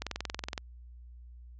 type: click train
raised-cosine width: 0.2 ms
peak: -17 dBFS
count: 13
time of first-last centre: 0.02-0.578 s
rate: 21.5 Hz
effects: added 60 Hz sine -47 dBFS peak until 1.59 s + resampled to 16000 Hz